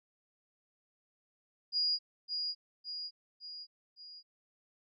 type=tone with echo; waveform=sine; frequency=4868 Hz; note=D#8; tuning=39 cents flat; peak=-28 dBFS; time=1.72-1.99 s; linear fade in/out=50 ms; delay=560 ms; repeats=4; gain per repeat=-5 dB; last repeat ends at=4.23 s; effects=none